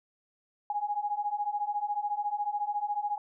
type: beating tone pair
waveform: sine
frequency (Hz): 819 / 833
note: G#5 / G#5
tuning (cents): -24 / +5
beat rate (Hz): 14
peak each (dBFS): -33 / -31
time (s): 0.7-3.18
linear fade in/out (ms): 2
effects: none